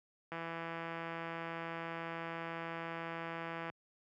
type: click train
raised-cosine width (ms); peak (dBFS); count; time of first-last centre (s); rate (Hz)
0.5; -27; 562; 0.32-3.7; 166
effects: high-pass 100 Hz 12 dB/octave